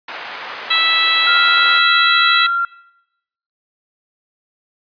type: band-pass noise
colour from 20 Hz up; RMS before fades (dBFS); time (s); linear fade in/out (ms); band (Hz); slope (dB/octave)
pink; -30; 0.08-1.79; 5; 830 to 2900; 12
type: harmonic tone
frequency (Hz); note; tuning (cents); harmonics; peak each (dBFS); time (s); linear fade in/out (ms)
657; E5; -6; 2 / 3 / 4 / 5 / 6; -20 / -19 / -19 / -19 / -16; 0.7-2.47; 10
type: tone with pitch glide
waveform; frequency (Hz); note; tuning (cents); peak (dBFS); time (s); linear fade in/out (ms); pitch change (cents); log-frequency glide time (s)
sine; 1396.9 to 1380.9; F6 to F6; 0 to -20; -14; 1.27-2.65; 2; -20; 1.68-2.51
effects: noise-tail reverb RT60 0.9 s tail -23 dB re dry + resampled to 11025 Hz